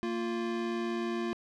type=tone pair together; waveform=square; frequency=230 / 349 Hz; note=A#3 / F4; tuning=-23 / -1 cents; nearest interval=perfect fifth; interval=722 cents; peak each=-35 / -34 dBFS; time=0.03-1.33 s; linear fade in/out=0 ms; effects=low-pass 4000 Hz 12 dB/octave